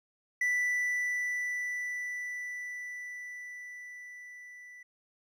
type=tone with level ramp; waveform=triangle; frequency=1975.5 Hz; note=B6; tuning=in tune; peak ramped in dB=-24 to -46 dBFS; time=0.41-4.83 s; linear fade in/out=5 ms; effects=none